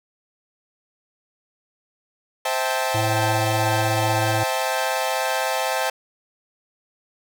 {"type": "chord", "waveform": "sawtooth", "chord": "A minor seventh", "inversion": "first", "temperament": "equal with one note detuned", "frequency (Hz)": [523.3, 649.8, 784, 880], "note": ["C5", "E5", "G5", "A5"], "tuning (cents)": [0, -25, 0, 0], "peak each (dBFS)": -23, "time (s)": [2.45, 5.9], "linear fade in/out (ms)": 5}
{"type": "harmonic tone", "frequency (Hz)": 109.7, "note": "A2", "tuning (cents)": -5, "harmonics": [1, 3, 5, 7, 8], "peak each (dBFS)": [-23, -30, -37, -29, -35], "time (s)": [2.94, 4.44], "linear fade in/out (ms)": 10}
{"effects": []}